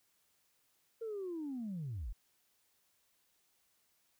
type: linear sweep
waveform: sine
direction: down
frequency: 464.1 to 35.24 Hz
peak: -37 dBFS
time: 1.01-2.13 s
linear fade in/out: 10 ms
effects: tanh soft clip ceiling -35 dBFS + white hiss -75 dBFS RMS until 4.19 s